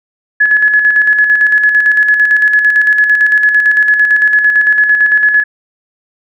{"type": "tone with tremolo", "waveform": "sine", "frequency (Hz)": 1700, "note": "G#6", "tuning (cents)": 40, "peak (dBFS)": -4, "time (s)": [0.4, 5.44], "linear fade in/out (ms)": 10, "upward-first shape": "square", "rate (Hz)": 8.9, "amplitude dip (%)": 45, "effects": []}